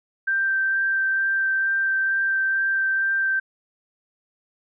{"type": "tone with vibrato", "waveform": "sine", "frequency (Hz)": 1568, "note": "G6", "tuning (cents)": 0, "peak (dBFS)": -19, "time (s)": [0.27, 3.4], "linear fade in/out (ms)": 10, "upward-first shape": "sine", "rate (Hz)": 2.2, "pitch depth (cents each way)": 9, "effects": []}